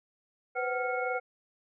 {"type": "tone cluster", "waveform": "sine", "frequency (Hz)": [499, 522, 751, 1397, 2191], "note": ["B4", "C5", "F#5", "F6", "C#7"], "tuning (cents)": [18, -4, 26, 0, -21], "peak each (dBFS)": [-33, -40, -34, -35, -38], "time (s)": [0.55, 1.2], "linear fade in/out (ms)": 20, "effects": []}